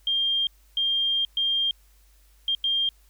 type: tone bursts at uneven times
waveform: sine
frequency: 3200 Hz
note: G7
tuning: 35 cents sharp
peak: -21 dBFS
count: 5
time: 0.07-0.47 / 0.77-1.25 / 1.37-1.71 / 2.48-2.55 / 2.64-2.89 s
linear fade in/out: 2 ms
effects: added 50 Hz sine -55 dBFS peak until 3.09 s + white hiss -63 dBFS RMS until 3.09 s